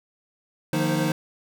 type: tone cluster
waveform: square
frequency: 153.1 / 177.1 / 231 / 310.5 / 521 Hz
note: D#3 / F3 / A#3 / D#4 / C5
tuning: -28 / +24 / -16 / -3 / -7 cents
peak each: -27 / -29 / -32 / -27 / -31 dBFS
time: 0.73-1.12 s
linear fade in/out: 2 ms
effects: none